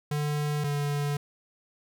square tone pair in turn, 148.1 / 144.72 Hz, D3 / D3, +15 / -25 cents, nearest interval unison, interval 40 cents, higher first, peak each -27 dBFS, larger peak neither, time 0.11-0.64 / 0.64-1.17 s, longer neither, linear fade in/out 5 ms, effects none

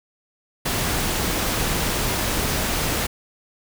pink noise, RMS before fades -23 dBFS, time 0.65-3.07 s, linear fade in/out 10 ms, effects none

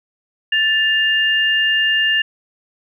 sine tone pair together, 1760 / 2810 Hz, A6 / F7, 0 / +10 cents, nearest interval minor sixth, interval 810 cents, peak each -16 dBFS, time 0.52-2.22 s, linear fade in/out 5 ms, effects none

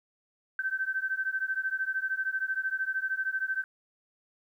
sine beating tone pair, 1540 / 1553 Hz, G6 / G6, -31 / -17 cents, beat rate 13 Hz, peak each -31 / -32 dBFS, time 0.59-3.64 s, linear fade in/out 2 ms, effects 11-bit

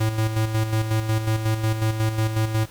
square tone with tremolo, 110 Hz, A2, in tune, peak -19 dBFS, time 0-2.66 s, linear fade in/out 10 ms, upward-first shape square, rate 5.5 Hz, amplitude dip 55%, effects pink hiss -46 dBFS RMS until 2.7 s

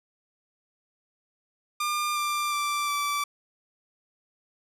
sawtooth tone with pitch steps, 1200 / 1186.9 / 1173.9 / 1161.1 Hz, D6 / D6 / D6 / D6, +37 / +18 / -1 / -20 cents, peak -22 dBFS, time 1.8-3.24 s, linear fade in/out 5 ms, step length 360 ms, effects resampled to 32000 Hz + 10-bit

